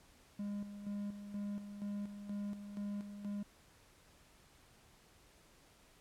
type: tone with tremolo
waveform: triangle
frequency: 203.8 Hz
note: G#3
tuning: 32 cents flat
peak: -36 dBFS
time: 0.39-3.43 s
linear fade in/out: 5 ms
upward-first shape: square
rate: 2.1 Hz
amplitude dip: 60%
effects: pink hiss -65 dBFS RMS until 6 s + low-pass 12000 Hz 12 dB/octave